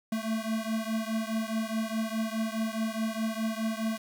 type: beating tone pair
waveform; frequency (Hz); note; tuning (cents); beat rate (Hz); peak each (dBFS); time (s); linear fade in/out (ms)
square; 220 / 224.8; A3 / A3; 0 / +37; 4.8; -32 / -34; 0.12-3.98; 5
effects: 9-bit